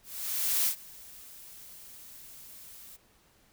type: noise with ADSR envelope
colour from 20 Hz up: blue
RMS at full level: -26 dBFS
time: 0.03-2.97 s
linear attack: 630 ms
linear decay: 94 ms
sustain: -23 dB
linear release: 17 ms
effects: pink hiss -64 dBFS RMS until 3.52 s